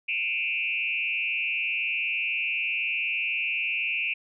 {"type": "tone with frequency modulation", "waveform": "sine", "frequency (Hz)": 2537, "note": "D#7", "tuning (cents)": 33, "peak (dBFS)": -25, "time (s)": [0.08, 4.14], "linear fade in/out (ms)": 10, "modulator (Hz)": 151, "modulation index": 1.5, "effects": []}